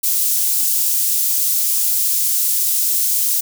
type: high-pass noise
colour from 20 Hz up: white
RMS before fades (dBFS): -17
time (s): 0.03-3.41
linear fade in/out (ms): 10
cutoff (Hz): 6900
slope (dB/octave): 12
effects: none